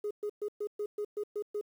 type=tone bursts; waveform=sine; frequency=416.1 Hz; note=G#4; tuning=3 cents sharp; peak=-30 dBFS; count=9; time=0.04-1.612 s; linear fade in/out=5 ms; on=68 ms; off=120 ms; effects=tanh soft clip ceiling -29 dBFS + 10-bit